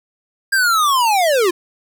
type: linear sweep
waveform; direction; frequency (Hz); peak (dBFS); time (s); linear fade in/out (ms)
square; down; 1619 to 333.9; -13; 0.52-1.51; 10
effects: none